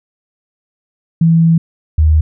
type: tone pair in turn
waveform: sine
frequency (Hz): 164.81 / 77.78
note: E3 / D#2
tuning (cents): 0 / 0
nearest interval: octave + minor second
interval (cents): 1300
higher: first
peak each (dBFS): -6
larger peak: neither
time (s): 1.21-1.58 / 1.98-2.21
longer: first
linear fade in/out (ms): 5
effects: none